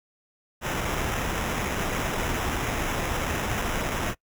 pink noise with sample-and-hold, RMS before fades -28 dBFS, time 0.61-4.15 s, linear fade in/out 50 ms, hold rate 4410 Hz, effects noise-tail reverb RT60 0.1 s tail -23 dB re dry

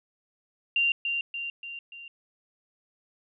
sine tone with echo, 2776 Hz, F7, 11 cents flat, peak -21 dBFS, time 0.76-0.92 s, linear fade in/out 2 ms, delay 290 ms, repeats 4, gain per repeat -5 dB, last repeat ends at 2.08 s, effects none

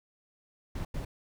brown noise bursts at uneven times, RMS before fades -35 dBFS, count 2, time 0.75-0.85 / 0.94-1.05 s, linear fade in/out 5 ms, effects none

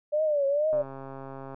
sine tone with vibrato, 587.3 Hz, D5, in tune, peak -22 dBFS, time 0.12-0.83 s, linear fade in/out 20 ms, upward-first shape triangle, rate 2.2 Hz, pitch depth 130 cents each way
click train, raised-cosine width 1 ms, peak -27 dBFS, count 111, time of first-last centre 0.73-1.545 s, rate 135 Hz
effects none

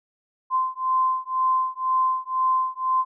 sine beating tone pair, 1036 / 1038 Hz, C6 / C6, -17 / -14 cents, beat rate 2 Hz, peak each -23 dBFS, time 0.5-3.05 s, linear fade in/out 50 ms, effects none

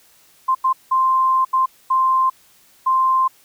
sine tone bursts at uneven times, 1046.5 Hz, C6, in tune, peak -13 dBFS, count 6, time 0.48-0.55 / 0.64-0.73 / 0.91-1.45 / 1.53-1.66 / 1.9-2.3 / 2.86-3.28 s, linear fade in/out 10 ms, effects white hiss -53 dBFS RMS until 3.44 s

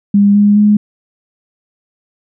sine tone with pitch steps, 202.1 / 205.4 / 208.7 Hz, G#3 / G#3 / G#3, -47 / -19 / +9 cents, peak -5 dBFS, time 0.14-0.77 s, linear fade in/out 5 ms, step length 210 ms, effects none

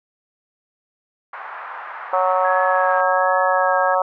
pink band-pass noise, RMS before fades -33 dBFS, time 1.33-3.01 s, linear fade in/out 5 ms, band 840 to 1600 Hz, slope 24 dB/octave
harmonic tone, 185 Hz, F#3, in tune, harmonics 3 / 4 / 5 / 6 / 7, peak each -20 / -21 / -22 / -23 / -23 dBFS, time 2.13-4.02 s, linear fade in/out 2 ms
sine tone with vibrato, 1658 Hz, G#6, 3 cents flat, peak -23 dBFS, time 2.44-3.95 s, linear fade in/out 10 ms, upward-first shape triangle, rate 1.3 Hz, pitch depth 45 cents each way
effects none

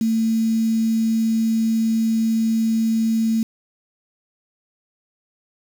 sine tone with quantisation, 224.1 Hz, A3, 32 cents sharp, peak -16 dBFS, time 0.01-3.43 s, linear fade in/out 2 ms, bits 6, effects none

